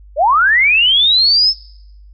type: linear sweep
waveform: sine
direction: up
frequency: 523.3 to 5320 Hz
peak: -8 dBFS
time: 0.16-1.54 s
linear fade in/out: 50 ms
effects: noise-tail reverb RT60 0.8 s tail -23 dB re dry + added 50 Hz sine -37 dBFS peak until 2.13 s